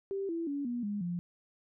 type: tone with pitch steps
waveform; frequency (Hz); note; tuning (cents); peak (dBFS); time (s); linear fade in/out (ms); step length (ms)
sine; 392 / 333.5 / 283.7 / 241.3 / 205.3 / 174.62; G4 / E4 / C#4 / B3 / G#3 / F3; 0 / +20 / +40 / -40 / -20 / 0; -32; 0.11-1.19; 0; 180
effects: none